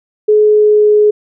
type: tone with pitch glide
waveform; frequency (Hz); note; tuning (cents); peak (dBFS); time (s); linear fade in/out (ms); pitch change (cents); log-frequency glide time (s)
sine; 424.4 to 420.7; G#4 to G#4; +38 to +22; -5; 0.28-1.11; 10; -16; 0.42-0.88
effects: none